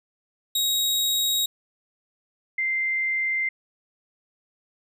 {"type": "tone pair in turn", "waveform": ["sawtooth", "sine"], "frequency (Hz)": [3795, 2087], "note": ["A#7", "C7"], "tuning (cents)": [30, -5], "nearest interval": "minor seventh", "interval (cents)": 1035, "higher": "first", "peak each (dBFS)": [-18, -22], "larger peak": "first", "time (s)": [[0.55, 1.46], [2.58, 3.49]], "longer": "neither", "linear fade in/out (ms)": 5, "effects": []}